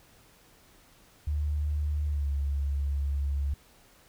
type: tone with pitch glide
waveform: sine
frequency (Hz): 74.3 to 70.25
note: D2 to C#2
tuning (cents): +21 to +24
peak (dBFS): -26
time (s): 1.27-3.54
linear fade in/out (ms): 5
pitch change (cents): -97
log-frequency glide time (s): 2.07-2.29
effects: pink hiss -59 dBFS RMS until 4.08 s